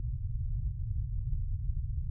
pink low-pass noise, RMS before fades -33 dBFS, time 0-2.1 s, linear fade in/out 2 ms, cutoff 130 Hz, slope 48 dB/octave, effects none

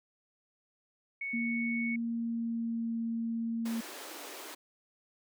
sine tone, 2217 Hz, C#7, in tune, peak -34 dBFS, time 1.21-1.96 s, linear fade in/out 5 ms
sine tone with pitch glide, 233.2 to 229.3 Hz, A#3 to A#3, +1 to -28 cents, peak -31 dBFS, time 1.33-3.81 s, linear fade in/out 10 ms, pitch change -29 cents, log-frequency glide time 1.71-2.97 s
pink high-pass noise, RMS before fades -45 dBFS, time 3.65-4.55 s, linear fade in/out 10 ms, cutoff 280 Hz, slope 48 dB/octave
effects none

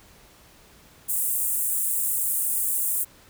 pink high-pass noise, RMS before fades -25 dBFS, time 1.08-3.05 s, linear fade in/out 20 ms, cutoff 8200 Hz, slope 48 dB/octave, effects pink hiss -53 dBFS RMS until 3.29 s

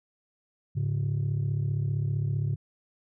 sine tone pair together, 105.88 / 141.2 Hz, G#2 / C#3, +34 / +32 cents, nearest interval perfect fourth, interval 498 cents, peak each -26 dBFS, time 0.75-2.56 s, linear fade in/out 20 ms, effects tanh soft clip ceiling -22 dBFS

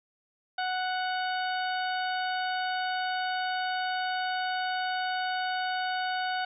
harmonic tone, 740 Hz, F#5, in tune, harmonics 1 / 2 / 3 / 4 / 5 / 6, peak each -30 / -33 / -44 / -40 / -43 / -43 dBFS, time 0.58-6.45 s, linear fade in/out 5 ms, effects none

